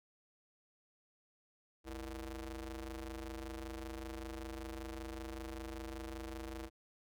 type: ring-modulated tone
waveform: sawtooth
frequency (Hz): 136.4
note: C#3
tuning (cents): -28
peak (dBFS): -36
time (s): 1.84-6.7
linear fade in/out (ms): 50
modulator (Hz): 192
effects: none